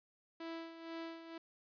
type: tone with tremolo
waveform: sawtooth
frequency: 329.6 Hz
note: E4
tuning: in tune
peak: -38 dBFS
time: 0.4-1.38 s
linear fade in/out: 5 ms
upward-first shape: sine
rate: 2.1 Hz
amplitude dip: 65%
effects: resampled to 11025 Hz